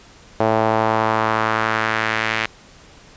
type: tone with band-pass filter sweep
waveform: sawtooth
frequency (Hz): 110.7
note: A2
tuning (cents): +11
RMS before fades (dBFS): -19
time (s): 0.4-2.46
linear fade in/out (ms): 5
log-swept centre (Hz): 670 to 2200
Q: 1.7
effects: pink hiss -46 dBFS RMS until 3.16 s + resampled to 16000 Hz